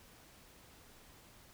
silence, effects pink hiss -60 dBFS RMS until 1.53 s

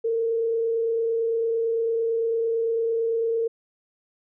sine tone with frequency modulation, 456.7 Hz, A#4, 36 cents flat, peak -21 dBFS, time 0.04-3.48 s, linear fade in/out 10 ms, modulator 28.9 Hz, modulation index 0.27, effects none

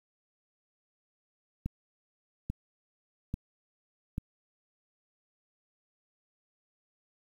click train, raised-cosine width 5 ms, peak -20 dBFS, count 4, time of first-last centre 1.66-4.181 s, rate 1.19 Hz, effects 9-bit

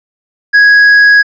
sine tone with tanh clipping, 1661.2 Hz, G#6, in tune, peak -3 dBFS, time 0.53-1.23 s, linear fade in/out 20 ms, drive 5 dB, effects resampled to 16000 Hz

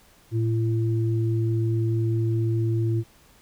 sine tone pair together, 113.1 / 338.9 Hz, A2 / E4, +48 / +48 cents, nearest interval octave + perfect fifth, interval 1900 cents, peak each -21 / -28 dBFS, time 0.31-3.04 s, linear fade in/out 50 ms, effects pink hiss -56 dBFS RMS until 3.41 s

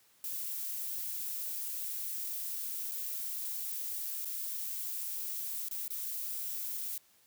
violet noise with dropouts, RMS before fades -38 dBFS, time 0.24-6.98 s, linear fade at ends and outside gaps 2 ms, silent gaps 2.913-2.917 / 4.248-4.254 / 5.686-5.711 / 5.88-5.903 s, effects white hiss -66 dBFS RMS until 7.26 s + high-pass 60 Hz 12 dB/octave

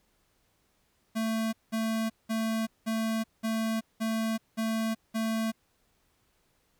square tone bursts, 222.9 Hz, A3, 23 cents sharp, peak -28 dBFS, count 8, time 1.15-5.52 s, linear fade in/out 20 ms, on 380 ms, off 190 ms, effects pink hiss -71 dBFS RMS until 6.79 s

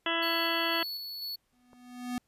harmonic tone, 332.9 Hz, E4, 17 cents sharp, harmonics 1 / 2 / 3 / 4 / 5 / 6 / 8 / 9 / 10, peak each -36 / -36 / -36 / -36 / -36 / -36 / -36 / -36 / -36 dBFS, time 0.06-0.83 s, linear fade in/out 2 ms
square tone with tremolo, 4416 Hz, C#8, 7 cents flat, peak -35 dBFS, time 0.22-1.36 s, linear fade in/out 10 ms, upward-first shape square, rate 2 Hz, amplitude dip 30%
square tone with exponential growth, 246.9 Hz, B3, in tune, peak -30 dBFS, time 1.53-2.18 s, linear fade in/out 0 ms, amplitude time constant 140 ms
click, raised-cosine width 1 ms, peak -40 dBFS, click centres 1.732 s
effects pink hiss -75 dBFS RMS until 2.27 s + resampled to 32000 Hz

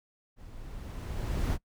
brown noise with level ramp, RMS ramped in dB -49 to -26 dBFS, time 0.36-1.58 s, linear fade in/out 50 ms, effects noise-tail reverb RT60 0.1 s tail -22 dB re dry

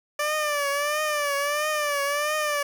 15% pulse tone with vibrato, 587.3 Hz, D5, in tune, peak -17 dBFS, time 0.19-2.63 s, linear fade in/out 5 ms, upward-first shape triangle, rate 1.5 Hz, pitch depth 88 cents each way, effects 9-bit

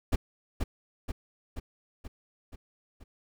brown noise with echo, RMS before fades -24 dBFS, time 0.12-0.16 s, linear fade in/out 10 ms, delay 480 ms, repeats 6, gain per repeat -4 dB, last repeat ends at 3.04 s, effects none

